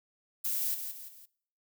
violet noise with echo, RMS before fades -32 dBFS, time 0.44-0.75 s, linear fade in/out 10 ms, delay 170 ms, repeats 3, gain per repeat -7 dB, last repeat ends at 1.26 s, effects noise-tail reverb RT60 0.6 s tail -22 dB re dry

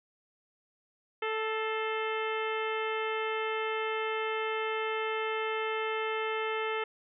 harmonic tone with a mistuned harmonic, 440 Hz, A4, in tune, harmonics 1 / 2 / 3 / 4 / 5 / 6 / 7 / 8, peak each -33 / -38 / -37 / -41 / -39 / -41 / -44 / -53 dBFS, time 1.22-6.84 s, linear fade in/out 5 ms, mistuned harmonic 5, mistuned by -60 cents, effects none

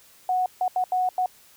sine tone bursts at uneven times, 736 Hz, F#5, 9 cents flat, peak -20 dBFS, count 5, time 0.29-0.46 / 0.61-0.68 / 0.76-0.84 / 0.92-1.09 / 1.18-1.26 s, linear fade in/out 2 ms, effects white hiss -54 dBFS RMS until 1.56 s

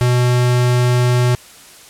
square tone, 123.47 Hz, B2, in tune, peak -12 dBFS, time 0.01-1.35 s, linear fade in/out 0 ms, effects white hiss -41 dBFS RMS until 1.89 s + low-pass 11000 Hz 12 dB/octave

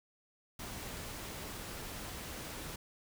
pink noise, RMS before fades -44 dBFS, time 0.59-2.76 s, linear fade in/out 5 ms, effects none

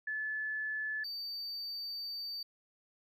sine / triangle tone pair in turn, 1730 / 4607 Hz, A6 / D8, -30 / -34 cents, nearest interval octave + perfect fourth, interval 1696 cents, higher second, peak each -34 / -37 dBFS, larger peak first, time 0.07-1.04 / 1.04-2.43 s, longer second, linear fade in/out 5 ms, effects none

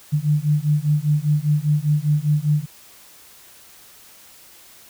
sine beating tone pair, 146.83 / 151.83 Hz, D3 / D#3, 0 / -42 cents, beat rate 5 Hz, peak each -19 dBFS, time 0.12-2.66 s, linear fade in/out 20 ms, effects white hiss -47 dBFS RMS until 4.89 s

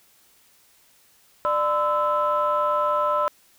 sine tone cluster, 595 / 1019 / 1314 Hz, D5 / C6 / E6, +22 / -46 / -6 cents, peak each -23 dBFS, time 1.45-3.28 s, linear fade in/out 0 ms, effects tanh soft clip ceiling -12 dBFS + white hiss -58 dBFS RMS until 3.58 s

